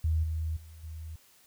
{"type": "tone with level steps", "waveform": "sine", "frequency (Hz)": 79.6, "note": "D#2", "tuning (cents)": 40, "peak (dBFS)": [-24, -29, -46, -38], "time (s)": [0.04, 1.16], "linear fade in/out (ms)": 5, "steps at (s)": [0.23, 0.56, 0.83], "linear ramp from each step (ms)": 10, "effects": ["white hiss -61 dBFS RMS until 1.46 s"]}